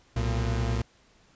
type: tone pair together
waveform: 40% pulse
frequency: 61.8 / 114.26 Hz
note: B1 / A#2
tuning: +2 / -34 cents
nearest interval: major seventh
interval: 1064 cents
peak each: -27 dBFS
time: 0.16-0.82 s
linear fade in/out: 5 ms
effects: pink hiss -61 dBFS RMS until 1.35 s + resampled to 16000 Hz